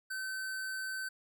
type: tone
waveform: square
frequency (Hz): 1534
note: G6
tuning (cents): -38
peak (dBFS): -37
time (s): 0.1-1.09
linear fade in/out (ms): 10
effects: none